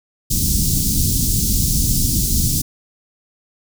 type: band-stop noise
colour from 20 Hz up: pink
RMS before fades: -17 dBFS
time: 0.3-2.62 s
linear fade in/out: 10 ms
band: 240 to 5100 Hz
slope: 24 dB/octave
effects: none